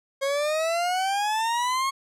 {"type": "exponential sweep", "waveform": "40% pulse", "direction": "up", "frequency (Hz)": [541, 1098], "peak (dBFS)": -22, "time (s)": [0.21, 1.91], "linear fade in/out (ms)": 20, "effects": ["low-pass 10000 Hz 12 dB/octave"]}